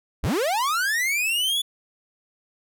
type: linear sweep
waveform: 45% pulse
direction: up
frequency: 33.42 to 3482 Hz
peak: -21 dBFS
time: 0.23-1.62 s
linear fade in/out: 10 ms
effects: none